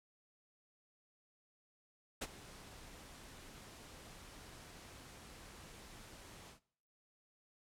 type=noise with ADSR envelope; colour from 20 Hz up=pink; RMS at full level=-37 dBFS; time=2.21-6.6 s; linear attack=13 ms; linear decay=38 ms; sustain=-18 dB; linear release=110 ms; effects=noise-tail reverb RT60 0.7 s tail -23 dB re dry + low-pass 11000 Hz 12 dB/octave